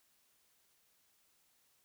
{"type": "silence", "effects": ["white hiss -73 dBFS RMS until 1.84 s"]}